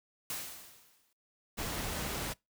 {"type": "noise with exponential decay", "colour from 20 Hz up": "white", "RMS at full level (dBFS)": -36, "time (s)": [0.3, 1.13], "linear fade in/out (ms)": 2, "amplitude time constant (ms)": 180}
{"type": "noise", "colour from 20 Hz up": "pink", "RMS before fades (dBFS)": -37, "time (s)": [1.57, 2.34], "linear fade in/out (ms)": 20}
{"effects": ["noise-tail reverb RT60 0.2 s tail -24 dB re dry"]}